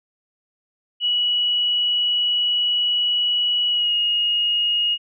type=tone with pitch glide; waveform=sine; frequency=2930 to 2870 Hz; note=F#7 to F7; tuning=-18 to +47 cents; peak=-17 dBFS; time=1-4.98 s; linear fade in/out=50 ms; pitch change=-35 cents; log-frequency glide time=3.7-3.94 s; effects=none